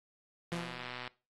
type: tone with exponential decay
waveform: sawtooth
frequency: 171.6 Hz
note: F3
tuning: 30 cents flat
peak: -30 dBFS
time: 0.52-1.03 s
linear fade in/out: 5 ms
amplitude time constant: 110 ms
type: click train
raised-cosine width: 0.3 ms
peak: -26 dBFS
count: 70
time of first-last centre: 0.52-1.076 s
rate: 124 Hz
effects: noise-tail reverb RT60 0.3 s tail -20 dB re dry + AAC 32 kbps